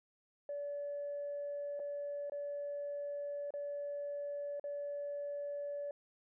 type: tone with dropouts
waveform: sine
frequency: 575 Hz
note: D5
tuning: 37 cents flat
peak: -37 dBFS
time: 0.49-5.91 s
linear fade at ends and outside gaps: 2 ms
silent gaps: 1.794-1.799 / 2.298-2.32 / 3.506-3.538 / 4.597-4.64 s
effects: tanh soft clip ceiling -34 dBFS